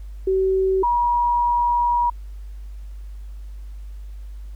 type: tone pair in turn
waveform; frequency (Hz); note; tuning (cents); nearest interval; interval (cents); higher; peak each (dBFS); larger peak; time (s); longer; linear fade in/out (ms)
sine; 380.6 / 959.1; F#4 / A#5; +49 / +49; octave + major third; 1600; second; -16; neither; 0.27-0.83 / 0.83-2.1; second; 5
effects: added 50 Hz sine -32 dBFS peak until 4.55 s + pink hiss -59 dBFS RMS until 4.55 s